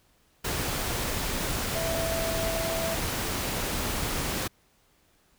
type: tone in noise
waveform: sine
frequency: 659.3 Hz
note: E5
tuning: in tune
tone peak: -30 dBFS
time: 1.75-2.95 s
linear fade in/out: 10 ms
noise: pink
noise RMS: -30 dBFS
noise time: 0.44-4.48 s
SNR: -3 dB
effects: pink hiss -65 dBFS RMS until 5.38 s

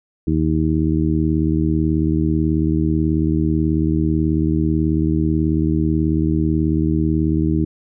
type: harmonic tone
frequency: 78.3 Hz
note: D#2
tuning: 11 cents sharp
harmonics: 1 / 2 / 3 / 4 / 5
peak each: -21 / -20 / -23 / -19 / -29 dBFS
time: 0.27-7.65 s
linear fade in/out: 5 ms
effects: none

